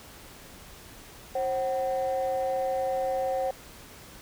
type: tone pair together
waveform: sine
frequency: 533 / 753.8 Hz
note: C5 / F#5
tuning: +32 / +32 cents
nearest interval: tritone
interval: 600 cents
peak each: -26 / -28 dBFS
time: 1.35-3.51 s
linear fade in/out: 5 ms
effects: tanh soft clip ceiling -21 dBFS + pink hiss -48 dBFS RMS until 4.21 s